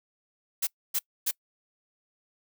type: noise bursts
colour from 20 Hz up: blue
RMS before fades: -27 dBFS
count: 3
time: 0.62-1.313 s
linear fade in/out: 10 ms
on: 51 ms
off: 270 ms
effects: noise-tail reverb RT60 0.1 s tail -25 dB re dry